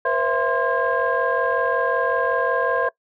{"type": "tone cluster", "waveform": "sine", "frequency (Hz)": [483.6, 529, 666, 1044, 1618], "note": ["B4", "C5", "E5", "C6", "G#6"], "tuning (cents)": [-36, 19, 18, -4, -46], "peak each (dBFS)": -24, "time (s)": [0.05, 2.89], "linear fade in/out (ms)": 5, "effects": ["noise-tail reverb RT60 0.1 s tail -21 dB re dry", "tanh soft clip ceiling -9 dBFS"]}